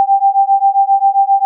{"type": "beating tone pair", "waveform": "sine", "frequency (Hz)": [784, 791.5], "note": ["G5", "G5"], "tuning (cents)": [0, 17], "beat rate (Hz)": 7.5, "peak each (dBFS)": -11, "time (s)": [0, 1.45], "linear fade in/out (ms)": 0, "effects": []}